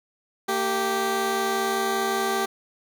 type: tone pair together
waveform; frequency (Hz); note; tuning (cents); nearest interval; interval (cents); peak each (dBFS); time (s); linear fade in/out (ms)
15% pulse; 227.9 / 390.6; A#3 / G4; -39 / -6; major sixth; 933; -24 / -17; 0.48-2.46; 10
effects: none